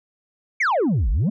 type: exponential two-way sweep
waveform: sine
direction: down then up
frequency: 2349 to 43.65 to 235.8 Hz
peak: -14 dBFS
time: 0.6-1.3 s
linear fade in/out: 10 ms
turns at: 1.1 s
effects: tanh soft clip ceiling -16 dBFS